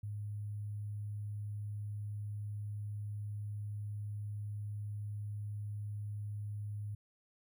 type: tone with sample-and-hold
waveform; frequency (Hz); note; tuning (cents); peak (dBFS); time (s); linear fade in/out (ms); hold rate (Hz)
sine; 103.83; G#2; 0; -38; 0.03-6.95; 5; 11025
effects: none